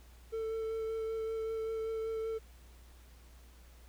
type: tone with vibrato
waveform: triangle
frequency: 445.6 Hz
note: A4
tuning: 22 cents sharp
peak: -32 dBFS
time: 0.32-2.39 s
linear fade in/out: 20 ms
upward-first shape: sine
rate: 5.2 Hz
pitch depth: 12 cents each way
effects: added 60 Hz sine -54 dBFS peak until 3.88 s + pink hiss -63 dBFS RMS until 3.88 s